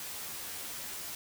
white noise with comb filter, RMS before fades -41 dBFS, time 0-1.15 s, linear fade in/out 2 ms, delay 13 ms, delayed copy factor +0.85, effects none

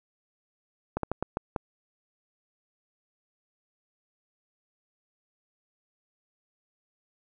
slowing click train, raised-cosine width 1 ms, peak -14 dBFS, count 6, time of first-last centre 0.97-1.562 s, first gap 63 ms, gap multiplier 1.32, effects none

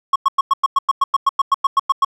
triangle tone bursts, 1095 Hz, C#6, 22 cents flat, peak -8 dBFS, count 16, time 0.13-2.048 s, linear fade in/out 5 ms, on 28 ms, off 98 ms, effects none

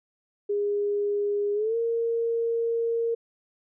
sine tone with pitch glide, 409.4 to 462.2 Hz, G#4 to A#4, -25 to -15 cents, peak -23 dBFS, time 0.49-3.15 s, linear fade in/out 10 ms, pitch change +210 cents, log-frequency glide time 1.54-1.76 s, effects none

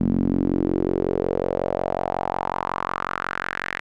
sawtooth tone with band-pass filter sweep, 45.47 Hz, F#1, 29 cents flat, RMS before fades -24 dBFS, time 0-3.8 s, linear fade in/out 10 ms, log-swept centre 220 to 1900 Hz, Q 3.6, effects none

